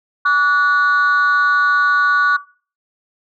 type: tone pair together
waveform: sine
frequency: 1147 / 1464.3 Hz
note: D6 / F#6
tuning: -41 / -18 cents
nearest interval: major third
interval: 423 cents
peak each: -12 dBFS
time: 0.25-2.37 s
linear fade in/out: 10 ms
effects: noise-tail reverb RT60 0.4 s tail -21 dB re dry + tanh soft clip ceiling -8 dBFS